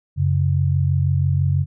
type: tone pair together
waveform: sine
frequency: 92.5 / 138.59 Hz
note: F#2 / C#3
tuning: 0 / 0 cents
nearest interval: perfect fifth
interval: 700 cents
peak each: -18 dBFS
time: 0.16-1.66 s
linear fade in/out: 50 ms
effects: none

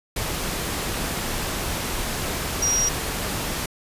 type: tone in noise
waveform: sine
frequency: 5710 Hz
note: F8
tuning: 37 cents sharp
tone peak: -19 dBFS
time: 2.62-2.89 s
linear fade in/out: 5 ms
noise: pink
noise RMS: -27 dBFS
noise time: 0.16-3.66 s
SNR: +5 dB
effects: resampled to 32000 Hz

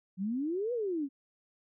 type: exponential two-way sweep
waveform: sine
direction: up then down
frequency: 179 to 501 to 263.2 Hz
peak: -30 dBFS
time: 0.17-1.09 s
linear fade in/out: 50 ms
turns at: 0.73 s
effects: none

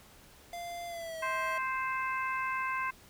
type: tone with pitch glide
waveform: square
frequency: 693 to 642.9 Hz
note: F5 to E5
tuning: -14 to -43 cents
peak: -39 dBFS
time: 0.53-1.58 s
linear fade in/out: 2 ms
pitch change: -129 cents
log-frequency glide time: 0.87-1.19 s
type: harmonic tone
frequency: 523 Hz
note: C5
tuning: 1 cent flat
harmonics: 2 / 3 / 4 / 5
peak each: -33 / -37 / -39 / -41 dBFS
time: 1.22-2.91 s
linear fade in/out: 10 ms
effects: pink hiss -57 dBFS RMS until 3.09 s

